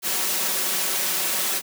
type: noise with comb filter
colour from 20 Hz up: white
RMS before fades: -24 dBFS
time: 0.02-1.62 s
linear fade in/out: 50 ms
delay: 5.3 ms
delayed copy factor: +0.5
effects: high-pass 200 Hz 12 dB/octave